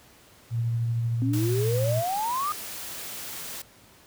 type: tone with tremolo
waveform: sine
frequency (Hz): 116.54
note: A#2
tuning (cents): 0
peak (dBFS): -22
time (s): 0.5-2.03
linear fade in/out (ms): 50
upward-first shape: triangle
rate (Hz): 13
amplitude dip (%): 25
type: exponential sweep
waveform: sine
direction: up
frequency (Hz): 256.5 to 1250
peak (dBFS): -25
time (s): 1.22-2.52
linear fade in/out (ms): 0
type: noise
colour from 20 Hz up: white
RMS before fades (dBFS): -37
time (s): 1.33-3.62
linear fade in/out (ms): 5
effects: pink hiss -54 dBFS RMS until 4.06 s + high-pass 60 Hz 12 dB/octave